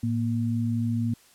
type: tone pair together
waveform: sine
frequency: 110.9 / 235 Hz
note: A2 / A#3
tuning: +14 / +14 cents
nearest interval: octave + minor second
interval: 1300 cents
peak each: -26 dBFS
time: 0.03-1.14 s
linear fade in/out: 5 ms
effects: white hiss -57 dBFS RMS until 1.34 s + low-pass 12000 Hz 12 dB/octave